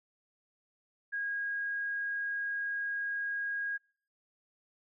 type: tone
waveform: sine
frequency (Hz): 1637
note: G#6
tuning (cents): -25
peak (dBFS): -32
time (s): 1.12-3.78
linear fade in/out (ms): 20
effects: noise-tail reverb RT60 0.5 s tail -25 dB re dry